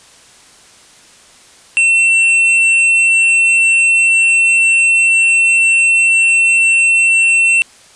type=tone with hard clipping; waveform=sine; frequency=2699 Hz; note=E7; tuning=40 cents sharp; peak=-9 dBFS; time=1.77-7.62 s; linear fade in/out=0 ms; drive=6 dB; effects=white hiss -43 dBFS RMS until 7.95 s + resampled to 22050 Hz